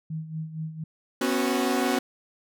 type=tone with tremolo; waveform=sine; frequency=158.5 Hz; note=D#3; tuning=32 cents sharp; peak=-28 dBFS; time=0.1-0.84 s; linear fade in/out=5 ms; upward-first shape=sine; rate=4.3 Hz; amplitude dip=70%
type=chord; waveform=sawtooth; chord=B suspended second; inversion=none; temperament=equal with one note detuned; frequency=246.9 / 272.9 / 370 Hz; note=B3 / C#4 / F#4; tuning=0 / -27 / 0 cents; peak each=-23 / -23 / -24 dBFS; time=1.21-1.99 s; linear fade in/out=5 ms
effects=none